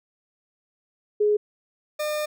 sine / 40% pulse tone pair in turn, 418.5 / 603.8 Hz, G#4 / D5, +13 / +48 cents, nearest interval tritone, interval 635 cents, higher second, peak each -17 / -24 dBFS, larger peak first, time 1.2-1.37 / 1.99-2.26 s, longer second, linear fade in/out 10 ms, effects none

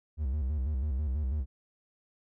triangle tone with vibrato, 70 Hz, C#2, 18 cents sharp, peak -26 dBFS, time 0.17-1.46 s, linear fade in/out 50 ms, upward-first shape square, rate 6.1 Hz, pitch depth 140 cents each way, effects none

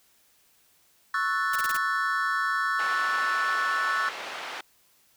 triangle chord, F# minor seventh, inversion second, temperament equal, 1108.7 / 1318.5 / 1480 / 1760 Hz, C#6 / E6 / F#6 / A6, 0 / 0 / 0 / 0 cents, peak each -28 dBFS, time 1.14-4.09 s, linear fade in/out 2 ms
white noise bursts, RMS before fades -34 dBFS, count 5, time 1.53-1.771 s, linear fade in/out 5 ms, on 29 ms, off 24 ms
pink band-pass noise, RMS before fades -37 dBFS, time 2.79-4.61 s, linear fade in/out 5 ms, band 750 to 3400 Hz, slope 12 dB/octave
effects white hiss -63 dBFS RMS until 5.16 s

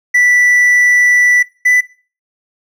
triangle tone pair in turn, 1968 / 1988.6 Hz, B6 / B6, -7 / +11 cents, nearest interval unison, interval 18 cents, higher second, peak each -5 dBFS, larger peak neither, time 0.14-1.43 / 1.65-1.81 s, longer first, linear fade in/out 10 ms, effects noise-tail reverb RT60 0.4 s tail -20 dB re dry

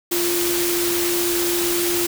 sine tone in noise, 347.7 Hz, F4, 8 cents flat, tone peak -21 dBFS, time 0.11-2.07 s, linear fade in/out 10 ms, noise white, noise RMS -23 dBFS, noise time 0.11-2.07 s, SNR -1 dB, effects none

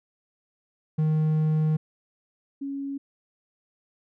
triangle / sine tone pair in turn, 155.56 / 277.2 Hz, D#3 / C#4, 0 / 0 cents, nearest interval minor seventh, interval 1000 cents, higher second, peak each -18 / -29 dBFS, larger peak first, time 0.98-1.77 / 2.61-2.98 s, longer first, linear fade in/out 10 ms, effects none

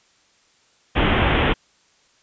pink low-pass noise, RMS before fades -18 dBFS, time 0.95-1.54 s, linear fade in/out 20 ms, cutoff 3400 Hz, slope 96 dB/octave, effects white hiss -59 dBFS RMS until 2.22 s + resampled to 16000 Hz

